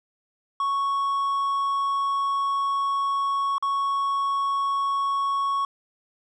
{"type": "tone with dropouts", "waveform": "triangle", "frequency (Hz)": 1108.7, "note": "C#6", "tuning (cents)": 0, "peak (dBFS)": -20, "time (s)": [0.6, 5.65], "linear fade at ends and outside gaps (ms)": 2, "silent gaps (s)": [3.582, 3.625], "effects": ["resampled to 24000 Hz"]}